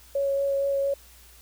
sine tone with vibrato, 554.4 Hz, C#5, in tune, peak -22 dBFS, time 0.15-0.94 s, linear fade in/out 5 ms, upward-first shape sine, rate 4.3 Hz, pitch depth 10 cents each way, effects added 60 Hz sine -53 dBFS peak until 1.41 s + white hiss -53 dBFS RMS until 1.41 s

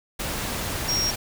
sine tone in noise, 5590 Hz, F8, 1 cent sharp, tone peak -22 dBFS, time 0.88-1.11 s, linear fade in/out 10 ms, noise pink, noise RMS -29 dBFS, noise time 0.19-1.16 s, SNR +4 dB, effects none

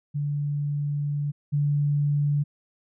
sine tone pair in turn, 145.2 / 145.2 Hz, D3 / D3, -19 / -19 cents, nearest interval unison, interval 0 cents, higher neither, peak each -24 / -20 dBFS, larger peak second, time 0.14-1.32 / 1.52-2.44 s, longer first, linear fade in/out 20 ms, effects none

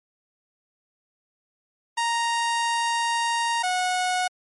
sawtooth tone pair in turn, 932.3 / 731.7 Hz, A#5 / F#5, 0 / -20 cents, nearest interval major third, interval 420 cents, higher first, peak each -18 dBFS, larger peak neither, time 1.97-3.63 / 3.63-4.28 s, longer first, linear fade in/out 10 ms, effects MP3 48 kbps

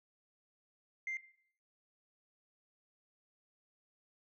sine tone, 2093 Hz, C7, in tune, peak -35 dBFS, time 1.07-1.17 s, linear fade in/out 2 ms, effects noise-tail reverb RT60 0.6 s tail -17 dB re dry + tanh soft clip ceiling -33 dBFS

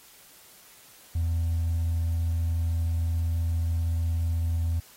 triangle tone with hard clipping, 83 Hz, E2, 12 cents sharp, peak -23 dBFS, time 1.15-4.8 s, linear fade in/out 5 ms, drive 2 dB, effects white hiss -53 dBFS RMS until 4.96 s + AAC 48 kbps

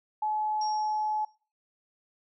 sine tone, 855 Hz, A5, 50 cents flat, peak -26 dBFS, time 0.22-1.25 s, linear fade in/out 5 ms
sine tone with exponential decay, 5580 Hz, F8, 2 cents flat, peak -35 dBFS, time 0.61-1.35 s, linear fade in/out 5 ms, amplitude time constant 160 ms
effects noise-tail reverb RT60 0.4 s tail -25 dB re dry

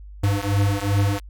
square beating tone pair, 99.2 / 101.8 Hz, G2 / G#2, +21 / -34 cents, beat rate 2.6 Hz, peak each -22 dBFS, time 0.23-1.2 s, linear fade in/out 10 ms, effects added 50 Hz sine -37 dBFS peak until 1.29 s

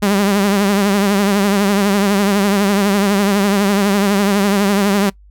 sawtooth tone with vibrato, 200.3 Hz, G3, 38 cents sharp, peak -8 dBFS, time 0.02-5.1 s, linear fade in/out 10 ms, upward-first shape triangle, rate 12 Hz, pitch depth 82 cents each way, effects noise-tail reverb RT60 0.1 s tail -22 dB re dry + added 50 Hz sine -41 dBFS peak until 5.3 s

